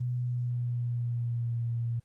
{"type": "tone with pitch glide", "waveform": "sine", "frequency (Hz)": [123.47, 117.35], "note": ["B2", "A#2"], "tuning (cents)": [0, 12], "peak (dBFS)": -28, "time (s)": [0, 2], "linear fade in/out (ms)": 10, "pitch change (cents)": -88, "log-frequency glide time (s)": [0.15, 1.61], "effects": ["pink hiss -73 dBFS RMS until 2.04 s", "Opus 24 kbps"]}